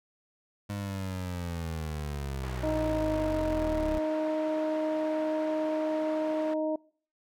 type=linear sweep; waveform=25% pulse; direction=down; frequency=102.8 to 32.7 Hz; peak=-29 dBFS; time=0.69-3.99 s; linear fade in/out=10 ms
type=band-pass noise; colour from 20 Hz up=white; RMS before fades=-45 dBFS; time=2.43-6.54 s; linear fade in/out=5 ms; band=270 to 1500 Hz; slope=12 dB/octave
type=harmonic tone; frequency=311.1 Hz; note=D#4; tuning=in tune; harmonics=1 / 2 / 3; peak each=-31 / -29 / -40 dBFS; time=2.63-6.76 s; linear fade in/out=5 ms
effects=noise-tail reverb RT60 0.5 s tail -25 dB re dry